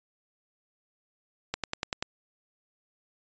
click train, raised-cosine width 0.2 ms, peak -12 dBFS, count 6, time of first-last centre 1.54-2.025 s, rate 10.3 Hz, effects resampled to 16000 Hz

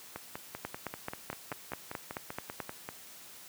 two click trains, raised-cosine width 0.5 ms, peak -20 / -23 dBFS, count 10 / 15, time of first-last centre 0.65-2.602 / 0.16-2.889 s, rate 4.61 / 5.13 Hz, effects white hiss -51 dBFS RMS until 3.48 s + high-pass 80 Hz 12 dB/octave

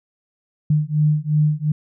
sine beating tone pair, 150 / 152.8 Hz, D3 / D#3, +37 / -31 cents, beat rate 2.8 Hz, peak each -18 dBFS, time 0.7-1.72 s, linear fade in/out 5 ms, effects none

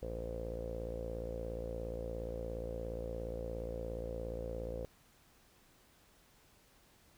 sawtooth tone with low-pass filter, 57.1 Hz, A#1, 35 cents flat, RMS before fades -41 dBFS, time 0.02-4.85 s, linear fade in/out 0 ms, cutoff 510 Hz, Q 9.8, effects pink hiss -66 dBFS RMS until 7.17 s

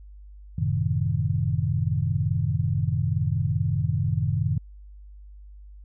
sine chord, F# diminished seventh, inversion none, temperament equal with one note detuned, 92.23 / 110 / 130.81 / 155.56 Hz, F#2 / A2 / C3 / Eb3, -5 / 0 / 0 / 0 cents, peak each -27 dBFS, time 0.58-4.58 s, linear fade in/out 5 ms, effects added 50 Hz sine -42 dBFS peak until 5.84 s

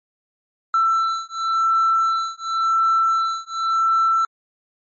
triangle beating tone pair, 1334 / 1334.92 Hz, E6 / E6, +20 / +21 cents, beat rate 0.92 Hz, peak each -17 dBFS, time 0.74-4.25 s, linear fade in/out 2 ms, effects tanh soft clip ceiling -10 dBFS + MP3 32 kbps

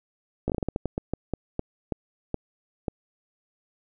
slowing click train, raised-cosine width 2 ms, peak -13 dBFS, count 16, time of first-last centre 0.48-2.882 s, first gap 17 ms, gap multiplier 1.28, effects none

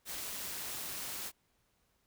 white noise with amplitude modulation, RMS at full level -39 dBFS, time 0.05-1.32 s, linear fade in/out 50 ms, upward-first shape sine, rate 198 Hz, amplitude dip 45%, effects pink hiss -75 dBFS RMS until 2.06 s

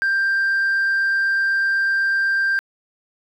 sine tone, 1582 Hz, G6, 15 cents sharp, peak -14 dBFS, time 0.02-2.59 s, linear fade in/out 0 ms, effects tanh soft clip ceiling -15 dBFS + 9-bit

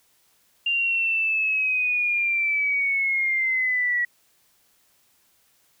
sine linear sweep, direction down, 2794 to 1924 Hz, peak -20 dBFS, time 0.66-4.05 s, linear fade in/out 5 ms, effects white hiss -63 dBFS RMS until 5.8 s

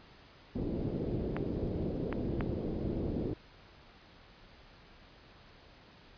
white low-pass noise, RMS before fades -35 dBFS, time 0.55-3.34 s, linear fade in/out 10 ms, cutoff 420 Hz, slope 24 dB/octave
clicks, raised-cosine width 0.5 ms, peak -20 dBFS, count 3, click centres 1.366 / 2.127 / 2.408 s
effects pink hiss -57 dBFS RMS until 6.17 s + resampled to 11025 Hz

